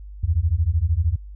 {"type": "beating tone pair", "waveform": "sine", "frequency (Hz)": [76.2, 89.2], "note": ["D#2", "F2"], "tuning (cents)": [-36, 37], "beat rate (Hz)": 13, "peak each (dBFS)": [-20, -20], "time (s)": [0.23, 1.16], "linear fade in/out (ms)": 10, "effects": ["added 50 Hz sine -35 dBFS peak until 1.35 s"]}